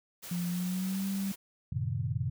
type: noise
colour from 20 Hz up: white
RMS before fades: -44 dBFS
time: 0.22-1.36 s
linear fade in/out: 20 ms
type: tone with pitch glide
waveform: sine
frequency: 175.1 to 195.41 Hz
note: F3 to G3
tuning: +5 to -5 cents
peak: -30 dBFS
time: 0.31-1.32 s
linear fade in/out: 5 ms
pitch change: +190 cents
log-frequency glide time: 0.48-1.06 s
type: chord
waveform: sine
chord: F# diminished seventh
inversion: none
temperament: equal with one note detuned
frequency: 92.5 / 112.77 / 130.81 / 155.56 Hz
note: F#2 / A2 / C3 / Eb3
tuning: 0 / +43 / 0 / 0 cents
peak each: -36 / -34 / -34 / -38 dBFS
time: 1.72-2.3 s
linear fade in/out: 5 ms
effects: none